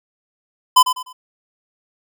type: tone with echo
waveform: square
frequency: 1014 Hz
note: B5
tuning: 45 cents sharp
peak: -7 dBFS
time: 0.76-0.83 s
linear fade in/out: 10 ms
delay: 100 ms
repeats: 3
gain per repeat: -10 dB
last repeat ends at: 1.13 s
effects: none